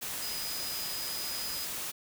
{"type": "tone in noise", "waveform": "sine", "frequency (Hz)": 4978, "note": "D#8", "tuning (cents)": 0, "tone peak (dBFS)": -38, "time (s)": [0.21, 1.66], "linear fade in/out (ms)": 20, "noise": "white", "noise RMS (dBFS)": -37, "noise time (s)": [0.01, 1.92], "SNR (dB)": -4, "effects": []}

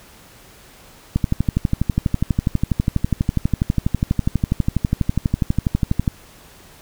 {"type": "click train", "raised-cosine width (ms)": 5, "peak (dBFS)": -4, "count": 61, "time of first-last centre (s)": [1.16, 6.078], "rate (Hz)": 12.2, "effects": ["pink hiss -46 dBFS RMS until 6.81 s"]}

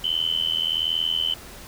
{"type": "tone with amplitude modulation", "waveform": "sine", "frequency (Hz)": 3040, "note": "F#7", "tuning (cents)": 46, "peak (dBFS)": -17, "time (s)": [0.04, 1.34], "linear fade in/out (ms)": 5, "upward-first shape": "sine", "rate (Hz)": 81.2, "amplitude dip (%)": 95, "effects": ["pink hiss -42 dBFS RMS until 1.67 s"]}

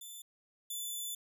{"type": "tone pair in turn", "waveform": "10% pulse", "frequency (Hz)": [3520, 3496], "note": ["A7", "A7"], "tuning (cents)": [0, -12], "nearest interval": "unison", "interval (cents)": 12, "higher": "first", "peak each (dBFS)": [-38, -30], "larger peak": "second", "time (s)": [[0.01, 0.22], [0.7, 1.15]], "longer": "second", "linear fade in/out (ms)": 5, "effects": []}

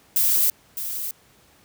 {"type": "noise with echo", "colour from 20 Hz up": "violet", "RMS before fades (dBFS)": -19, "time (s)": [0.16, 0.5], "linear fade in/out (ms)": 2, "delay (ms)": 610, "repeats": 1, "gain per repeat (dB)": -10, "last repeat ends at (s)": 1.11, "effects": ["pink hiss -56 dBFS RMS until 1.64 s", "high-pass 60 Hz 12 dB/octave"]}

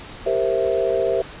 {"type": "chord", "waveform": "sine", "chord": "C dominant seventh", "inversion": "second", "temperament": "equal", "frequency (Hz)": [392, 466.2, 523.3, 659.3], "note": ["G4", "Bb4", "C5", "E5"], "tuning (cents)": [0, 0, 0, 0], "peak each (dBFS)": -23, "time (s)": [0.26, 1.22], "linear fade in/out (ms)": 5, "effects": ["pink hiss -38 dBFS RMS until 1.4 s", "resampled to 8000 Hz"]}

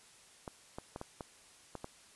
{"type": "clicks", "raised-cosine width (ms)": 1, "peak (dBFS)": -27, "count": 7, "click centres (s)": [0.478, 0.785, 0.961, 1.014, 1.208, 1.753, 1.844], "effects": ["white hiss -60 dBFS RMS until 2.15 s", "resampled to 24000 Hz"]}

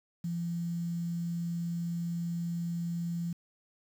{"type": "tone with quantisation", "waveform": "sine", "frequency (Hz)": 170.6, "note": "F3", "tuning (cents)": -40, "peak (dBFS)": -31, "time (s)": [0.24, 3.33], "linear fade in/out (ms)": 5, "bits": 9, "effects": []}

